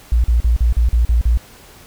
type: tone bursts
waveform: sine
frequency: 58.5 Hz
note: A#1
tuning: 7 cents sharp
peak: -10 dBFS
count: 8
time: 0.12-1.374 s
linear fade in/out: 0 ms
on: 120 ms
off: 42 ms
effects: pink hiss -43 dBFS RMS until 1.86 s